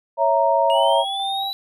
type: chord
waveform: sine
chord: A# diminished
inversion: first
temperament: equal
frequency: 554.4 / 659.3 / 932.3 Hz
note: C#5 / E5 / A#5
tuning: 0 / 0 / 0 cents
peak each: -20 / -19 / -18 dBFS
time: 0.17-1.05 s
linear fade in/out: 50 ms
type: linear sweep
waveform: triangle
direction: up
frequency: 2853 to 3963 Hz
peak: -24 dBFS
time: 0.7-1.53 s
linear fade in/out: 0 ms
type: tone with tremolo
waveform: sine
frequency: 784 Hz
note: G5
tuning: in tune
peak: -23 dBFS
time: 0.72-1.53 s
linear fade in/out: 50 ms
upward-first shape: square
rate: 2.1 Hz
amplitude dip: 25%
effects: none